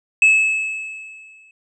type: tone with exponential decay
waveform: triangle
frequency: 2597 Hz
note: E7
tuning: 26 cents flat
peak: -6 dBFS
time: 0.22-1.51 s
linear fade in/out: 2 ms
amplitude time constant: 280 ms
effects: resampled to 22050 Hz